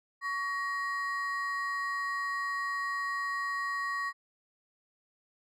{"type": "ring-modulated tone", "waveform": "triangle", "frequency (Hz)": 1506, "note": "F#6", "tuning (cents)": 30, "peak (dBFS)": -26, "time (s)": [0.21, 4.13], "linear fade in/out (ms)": 50, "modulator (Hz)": 382, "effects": []}